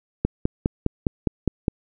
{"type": "click train", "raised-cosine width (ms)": 3, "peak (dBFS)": -6, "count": 8, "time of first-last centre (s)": [0.25, 1.681], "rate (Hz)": 4.89, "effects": []}